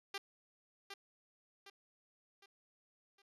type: tone with echo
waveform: 5% pulse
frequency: 396.6 Hz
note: G4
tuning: 20 cents sharp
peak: -28 dBFS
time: 0.14-0.18 s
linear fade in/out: 5 ms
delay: 760 ms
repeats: 4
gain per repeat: -7 dB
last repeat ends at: 3.22 s
effects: low-pass 9000 Hz 12 dB/octave